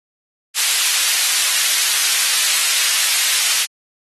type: high-pass noise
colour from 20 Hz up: pink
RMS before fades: -17 dBFS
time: 0.54-3.67 s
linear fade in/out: 50 ms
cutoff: 2500 Hz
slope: 12 dB/octave
effects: AAC 32 kbps